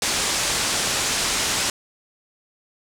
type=low-pass noise; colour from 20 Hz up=white; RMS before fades=-23 dBFS; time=0.02-1.7 s; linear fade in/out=2 ms; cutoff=8400 Hz; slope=24 dB/octave; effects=none